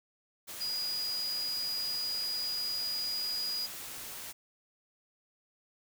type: tone in noise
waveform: sine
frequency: 4900 Hz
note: D#8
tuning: 27 cents flat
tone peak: -32 dBFS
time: 0.6-3.67 s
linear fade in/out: 20 ms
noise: white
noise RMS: -43 dBFS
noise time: 0.47-4.33 s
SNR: +8 dB
effects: none